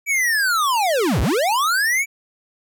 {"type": "linear two-way sweep", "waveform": "square", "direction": "down then up", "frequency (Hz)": [2321, 46.25, 2321], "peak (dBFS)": -17, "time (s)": [0.06, 2.06], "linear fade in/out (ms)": 50, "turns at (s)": 1.21, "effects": []}